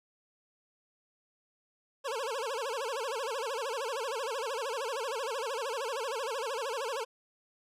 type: tone with vibrato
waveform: 25% pulse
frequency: 496.5 Hz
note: B4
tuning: 9 cents sharp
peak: -29 dBFS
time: 2.04-7.05 s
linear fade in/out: 20 ms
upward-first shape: sine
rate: 13 Hz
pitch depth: 230 cents each way
effects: low-pass 10000 Hz 12 dB/octave